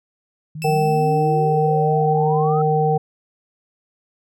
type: exponential sweep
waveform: sine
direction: up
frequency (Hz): 150 to 1324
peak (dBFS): -28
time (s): 0.55-2.62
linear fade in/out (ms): 5
type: tone with exponential decay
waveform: sawtooth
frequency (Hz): 2637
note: E7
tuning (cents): 0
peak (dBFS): -24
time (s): 0.62-2.05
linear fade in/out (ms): 0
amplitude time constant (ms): 310
type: harmonic tone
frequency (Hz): 153.8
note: D#3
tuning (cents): -20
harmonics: 1 / 3 / 5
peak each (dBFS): -19 / -19 / -19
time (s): 0.64-2.98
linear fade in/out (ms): 10
effects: none